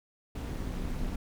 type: noise with amplitude modulation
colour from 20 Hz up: brown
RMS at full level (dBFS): -31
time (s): 0.35-1.16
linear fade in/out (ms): 5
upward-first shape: sine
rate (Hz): 217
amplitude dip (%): 70
effects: none